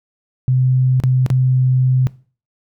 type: tone with dropouts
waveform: sine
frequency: 128.7 Hz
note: C3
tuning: 28 cents flat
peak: -11 dBFS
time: 0.48-2.07 s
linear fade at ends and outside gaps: 0 ms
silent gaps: 1.001-1.037 / 1.263-1.302 s
effects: noise-tail reverb RT60 0.4 s tail -20 dB re dry